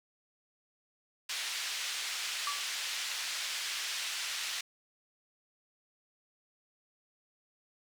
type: band-pass noise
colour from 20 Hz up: pink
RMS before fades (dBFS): -37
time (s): 1.29-4.61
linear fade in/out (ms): 5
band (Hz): 2300 to 6500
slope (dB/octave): 12
type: tone with exponential decay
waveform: triangle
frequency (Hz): 1153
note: D6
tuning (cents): -32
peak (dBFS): -29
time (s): 2.47-2.7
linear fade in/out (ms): 2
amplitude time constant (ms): 49
effects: none